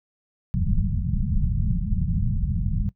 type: low-pass noise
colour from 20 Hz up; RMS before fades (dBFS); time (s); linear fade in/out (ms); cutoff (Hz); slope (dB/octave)
pink; -23; 0.54-2.89; 0; 210; 96
effects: noise-tail reverb RT60 0.1 s tail -18 dB re dry